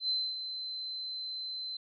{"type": "tone with ADSR envelope", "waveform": "sine", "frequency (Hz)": 4069, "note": "C8", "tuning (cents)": -49, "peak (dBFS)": -27, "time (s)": [0, 1.77], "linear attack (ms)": 90, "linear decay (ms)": 260, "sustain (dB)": -9, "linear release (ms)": 4, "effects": []}